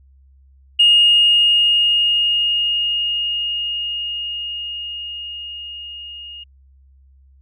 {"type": "tone with level ramp", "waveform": "sine", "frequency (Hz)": 2852, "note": "F7", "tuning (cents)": 36, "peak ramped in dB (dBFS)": [-7, -32], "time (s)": [0.79, 6.44], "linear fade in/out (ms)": 10, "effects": ["tanh soft clip ceiling -3 dBFS", "added 67 Hz sine -47 dBFS peak until 7.41 s"]}